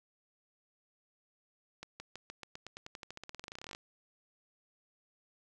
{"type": "accelerating click train", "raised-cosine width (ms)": 0.2, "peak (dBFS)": -27, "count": 29, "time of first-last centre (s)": [1.83, 3.749], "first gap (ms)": 170, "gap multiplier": 0.92, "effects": []}